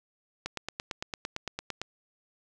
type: click train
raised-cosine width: 0.2 ms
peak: -16 dBFS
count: 13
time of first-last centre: 0.46-1.816 s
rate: 8.85 Hz
effects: none